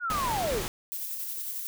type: linear sweep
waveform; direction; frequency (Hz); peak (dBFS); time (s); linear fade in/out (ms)
sine; down; 1480 to 329.6; -27; 0-0.63; 50
type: noise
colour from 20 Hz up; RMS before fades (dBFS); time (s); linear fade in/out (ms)
pink; -33; 0.1-0.68; 0
type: noise with tremolo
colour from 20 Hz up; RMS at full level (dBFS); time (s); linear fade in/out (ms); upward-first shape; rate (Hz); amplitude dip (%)
violet; -34; 0.92-1.67; 0; square; 11; 25
effects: none